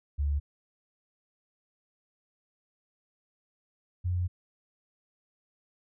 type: tone pair in turn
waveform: sine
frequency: 71.9 / 89.44 Hz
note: D2 / F2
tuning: -36 / +42 cents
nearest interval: major third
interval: 378 cents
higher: second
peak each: -25 / -26 dBFS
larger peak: first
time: 0.18-0.4 / 4.04-4.28 s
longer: second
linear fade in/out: 20 ms
effects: none